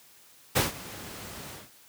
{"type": "noise with ADSR envelope", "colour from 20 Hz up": "pink", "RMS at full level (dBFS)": -22, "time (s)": [0.55, 1.71], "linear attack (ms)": 16, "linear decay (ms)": 150, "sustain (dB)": -19, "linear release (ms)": 200, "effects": ["white hiss -56 dBFS RMS until 1.88 s", "high-pass 80 Hz 12 dB/octave"]}